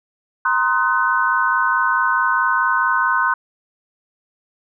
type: chord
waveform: sine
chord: C half-diminished seventh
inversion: third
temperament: just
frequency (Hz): 941.9 / 1046.5 / 1255.8 / 1507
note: Bb5 / C6 / Eb6 / Gb6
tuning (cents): +18 / 0 / +16 / +31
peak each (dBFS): -23 / -19 / -23 / -18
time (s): 0.45-3.34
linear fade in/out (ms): 5
effects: none